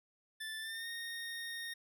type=tone with pitch glide; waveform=25% pulse; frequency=1760 to 1851.8 Hz; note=A6 to A#6; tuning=0 to -12 cents; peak=-37 dBFS; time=0.4-1.74 s; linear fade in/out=10 ms; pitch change=+88 cents; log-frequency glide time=0.6-0.88 s; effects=none